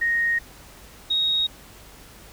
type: tone pair in turn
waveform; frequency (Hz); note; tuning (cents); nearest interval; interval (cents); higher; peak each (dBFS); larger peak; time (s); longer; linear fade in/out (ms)
sine; 1864.7 / 3762; A#6 / A#7; 0 / +15; octave; 1215; second; -19; neither; 0.01-0.39 / 1.1-1.47; first; 10
effects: added 50 Hz sine -51 dBFS peak until 2.32 s + pink hiss -47 dBFS RMS until 2.32 s